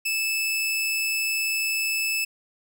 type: tone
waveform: sawtooth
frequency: 2621 Hz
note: E7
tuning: 11 cents flat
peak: -20 dBFS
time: 0.05-2.25 s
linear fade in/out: 10 ms
effects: none